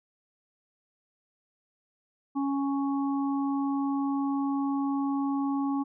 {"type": "harmonic tone", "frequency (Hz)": 277.2, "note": "C#4", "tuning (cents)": 0, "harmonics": [1, 3, 4], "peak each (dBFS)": [-26, -36, -38], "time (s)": [2.35, 5.84], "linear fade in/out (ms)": 20, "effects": []}